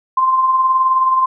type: tone with tremolo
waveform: sine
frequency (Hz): 1044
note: C6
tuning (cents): -4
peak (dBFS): -9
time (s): 0.17-1.26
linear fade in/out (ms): 5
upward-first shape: sine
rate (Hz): 19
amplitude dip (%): 40
effects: none